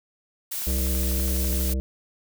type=noise; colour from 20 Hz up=blue; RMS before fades=-30 dBFS; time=0.51-1.74 s; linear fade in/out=10 ms
type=click train; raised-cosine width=0.5 ms; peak=-28 dBFS; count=14; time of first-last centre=0.62-1.694 s; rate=12.1 Hz
type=harmonic tone; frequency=65.6 Hz; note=C2; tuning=5 cents sharp; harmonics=1 / 3 / 5 / 7 / 9; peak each=-23 / -33 / -37 / -40 / -42 dBFS; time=0.67-1.8 s; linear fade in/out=0 ms
effects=none